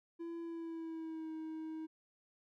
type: tone with pitch glide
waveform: triangle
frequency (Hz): 336 to 317.1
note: E4 to D#4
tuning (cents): +33 to +33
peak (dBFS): -39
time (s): 0.19-1.87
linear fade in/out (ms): 20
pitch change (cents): -100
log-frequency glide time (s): 0.4-1.32
effects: none